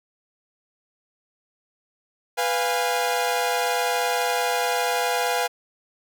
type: chord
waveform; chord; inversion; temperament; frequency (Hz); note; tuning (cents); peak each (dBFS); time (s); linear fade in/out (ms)
sawtooth; F diminished; second; equal with one note detuned; 493.9 / 698.5 / 819.2; Cb5 / F5 / Ab5; 0 / 0 / -24; -22; 2.37-5.48; 20
effects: none